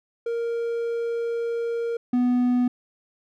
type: tone pair in turn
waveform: triangle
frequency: 466.2 / 247 Hz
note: A#4 / B3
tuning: 0 / 0 cents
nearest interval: major seventh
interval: 1100 cents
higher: first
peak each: -22 / -16 dBFS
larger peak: second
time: 0.26-1.97 / 2.13-2.68 s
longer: first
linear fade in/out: 5 ms
effects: none

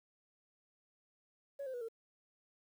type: tone with pitch steps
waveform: sine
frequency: 559 / 521.6 / 486.6 / 454 Hz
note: C#5 / C5 / B4 / A#4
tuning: +14 / -5 / -26 / -46 cents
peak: -38 dBFS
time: 1.59-1.886 s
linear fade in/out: 10 ms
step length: 74 ms
effects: tanh soft clip ceiling -37 dBFS + 11-bit

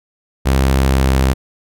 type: tone with pitch glide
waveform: sawtooth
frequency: 66.6 to 66.03 Hz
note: C2 to C2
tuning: +31 to +16 cents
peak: -7 dBFS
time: 0.45-1.34 s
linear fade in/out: 20 ms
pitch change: -15 cents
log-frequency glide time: 0.82-1.2 s
effects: none

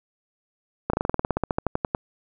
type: slowing click train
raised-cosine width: 1 ms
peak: -8 dBFS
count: 18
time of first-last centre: 0.9-1.949 s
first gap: 34 ms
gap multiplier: 1.07
effects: none

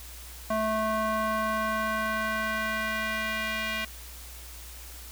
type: tone with band-pass filter sweep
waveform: square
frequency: 218.3 Hz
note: A3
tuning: 13 cents flat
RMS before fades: -29 dBFS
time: 0.5-3.85 s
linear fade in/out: 5 ms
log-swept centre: 870 to 2400 Hz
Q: 1.8
effects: added 60 Hz sine -44 dBFS peak until 5.11 s + white hiss -46 dBFS RMS until 5.11 s

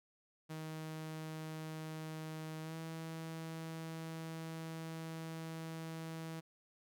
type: tone with pitch glide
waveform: sawtooth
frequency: 157.7 to 162.04 Hz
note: D#3 to E3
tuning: +24 to -29 cents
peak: -39 dBFS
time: 0.49-6.41 s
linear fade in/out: 20 ms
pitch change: +47 cents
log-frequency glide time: 2.62-2.75 s
effects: none

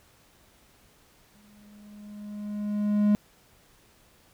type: tone with exponential growth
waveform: triangle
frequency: 207.7 Hz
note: G#3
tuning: in tune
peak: -15 dBFS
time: 1.35-3.15 s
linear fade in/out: 0 ms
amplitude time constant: 390 ms
effects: pink hiss -60 dBFS RMS until 4.33 s

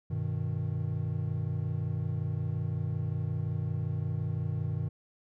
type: chord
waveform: triangle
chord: G augmented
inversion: none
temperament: equal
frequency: 98 / 123.47 / 155.56 Hz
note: G2 / B2 / D#3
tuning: 0 / 0 / 0 cents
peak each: -32 dBFS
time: 0.1-4.89 s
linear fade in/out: 10 ms
effects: none

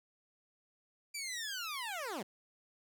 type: linear sweep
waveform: 15% pulse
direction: down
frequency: 2365 to 164.8 Hz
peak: -32 dBFS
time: 1.14-2.23 s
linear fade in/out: 10 ms
effects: none

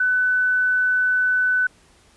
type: tone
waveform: sine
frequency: 1500 Hz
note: F#6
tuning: 23 cents sharp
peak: -16 dBFS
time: 0-1.67 s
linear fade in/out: 5 ms
effects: pink hiss -55 dBFS RMS until 2.16 s + resampled to 24000 Hz

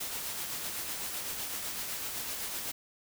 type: noise with tremolo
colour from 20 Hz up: white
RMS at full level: -36 dBFS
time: 0-2.72 s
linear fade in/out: 10 ms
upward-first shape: sine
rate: 7.9 Hz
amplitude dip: 30%
effects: none

